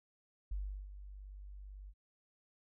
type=tone with ADSR envelope; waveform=sine; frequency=49 Hz; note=G1; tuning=in tune; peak=-35 dBFS; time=0.51-1.94 s; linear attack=7 ms; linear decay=360 ms; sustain=-12 dB; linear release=58 ms; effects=none

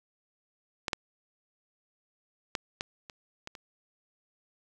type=clicks; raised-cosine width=0.2 ms; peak=-13 / -11 / -12 / -15 / -26 / -22 / -27 dBFS; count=7; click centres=0.882 / 0.932 / 2.552 / 2.809 / 3.098 / 3.474 / 3.552 s; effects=8-bit

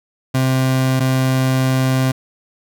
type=tone pair in turn; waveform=30% pulse; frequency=130.81 / 130.81 Hz; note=C3 / C3; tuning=0 / 0 cents; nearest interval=unison; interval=0 cents; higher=neither; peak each=-11 dBFS; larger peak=neither; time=0.34-1 / 1-2.12 s; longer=second; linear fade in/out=10 ms; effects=none

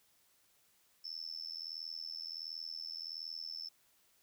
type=tone with amplitude modulation; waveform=sine; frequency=5300 Hz; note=E8; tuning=9 cents sharp; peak=-37 dBFS; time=1.04-3.69 s; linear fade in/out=10 ms; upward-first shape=sine; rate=81.4 Hz; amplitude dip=100%; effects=white hiss -71 dBFS RMS until 4.22 s

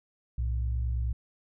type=tone pair together; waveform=sine; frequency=62.9 / 112.08 Hz; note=B1 / A2; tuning=+32 / +32 cents; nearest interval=minor seventh; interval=1000 cents; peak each=-27 / -35 dBFS; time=0.38-1.13 s; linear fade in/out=5 ms; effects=none

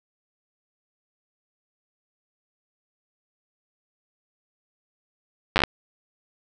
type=slowing click train; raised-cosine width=0.3 ms; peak=-3 dBFS; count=7; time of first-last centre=5.56-5.637 s; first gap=9 ms; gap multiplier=1.14; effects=none

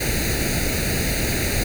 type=noise with comb filter; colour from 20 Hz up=pink; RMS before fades=-22 dBFS; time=0-1.64 s; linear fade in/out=10 ms; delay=0.46 ms; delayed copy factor=+0.85; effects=none

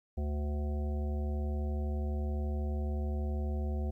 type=harmonic tone with a mistuned harmonic; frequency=73.42 Hz; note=D2; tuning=in tune; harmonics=1 / 3 / 5 / 7 / 9 / 10; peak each=-31 / -41 / -45 / -48 / -50 / -51 dBFS; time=0.17-3.91 s; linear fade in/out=10 ms; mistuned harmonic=10; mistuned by=+43 cents; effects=12-bit

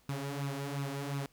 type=tone with flanger; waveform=sawtooth; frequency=140 Hz; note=C#3; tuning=18 cents sharp; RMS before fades=-37 dBFS; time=0.09-1.26 s; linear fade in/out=2 ms; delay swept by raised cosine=0.76 to 5.06 ms; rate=2.8 Hz; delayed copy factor=+0.65; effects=pink hiss -67 dBFS RMS until 1.32 s

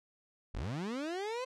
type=linear sweep; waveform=30% pulse; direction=up; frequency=30.55 to 523.3 Hz; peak=-33 dBFS; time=0.54-1.45 s; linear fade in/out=10 ms; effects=low-pass 6000 Hz 12 dB/octave

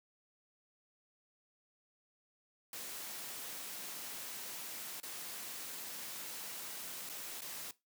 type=noise with dropouts; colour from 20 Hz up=white; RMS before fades=-45 dBFS; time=2.73-7.71 s; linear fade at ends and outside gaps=2 ms; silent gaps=5.001-5.031 / 7.092-7.096 / 7.408-7.418 s; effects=noise-tail reverb RT60 0.2 s tail -18 dB re dry + high-pass 150 Hz 12 dB/octave

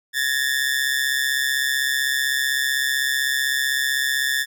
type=ring-modulated tone; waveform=sawtooth; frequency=1760 Hz; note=A6; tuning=in tune; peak=-13 dBFS; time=0.13-4.46 s; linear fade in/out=50 ms; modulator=67.9 Hz; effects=none

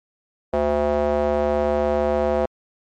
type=tone with band-pass filter; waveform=square; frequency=73.6 Hz; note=D2; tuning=4 cents sharp; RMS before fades=-20 dBFS; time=0.53-2.46 s; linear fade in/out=5 ms; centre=590 Hz; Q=2.8; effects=MP3 64 kbps

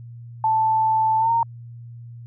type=tone with pitch glide; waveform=sine; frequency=880 to 922.2 Hz; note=A5 to A#5; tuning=0 to -19 cents; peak=-16 dBFS; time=0.44-1.43 s; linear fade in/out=2 ms; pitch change=+81 cents; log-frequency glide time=1.19-1.31 s; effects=added 118 Hz sine -36 dBFS peak until 2.26 s

